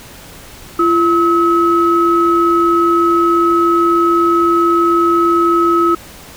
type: tone pair together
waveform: sine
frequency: 340.7 / 1286.3 Hz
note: F4 / E6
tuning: -43 / -43 cents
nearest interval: octave + major seventh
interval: 2300 cents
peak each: -11 dBFS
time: 0.79-5.95 s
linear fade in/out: 5 ms
effects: tanh soft clip ceiling -1 dBFS + pink hiss -36 dBFS RMS until 6.36 s